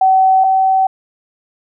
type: tone pair in turn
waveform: sine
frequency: 760 / 763.5 Hz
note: F#5 / G5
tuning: +46 / -46 cents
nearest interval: unison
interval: 8 cents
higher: second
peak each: -7 / -9 dBFS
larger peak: first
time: 0.01-0.44 / 0.44-0.87 s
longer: neither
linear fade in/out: 5 ms
effects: none